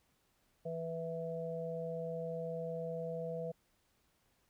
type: harmonic tone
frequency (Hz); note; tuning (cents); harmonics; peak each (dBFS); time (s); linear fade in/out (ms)
164.81; E3; 0; 1 / 3 / 4; -43 / -40 / -43; 0.65-3.52; 10
effects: pink hiss -75 dBFS RMS until 4.49 s